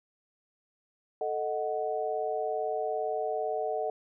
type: chord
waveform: sine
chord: D# diminished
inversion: second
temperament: equal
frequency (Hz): 440 / 622.3 / 740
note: A4 / D#5 / F#5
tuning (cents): 0 / 0 / 0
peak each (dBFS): -33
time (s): 1.21-3.9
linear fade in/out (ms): 2
effects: none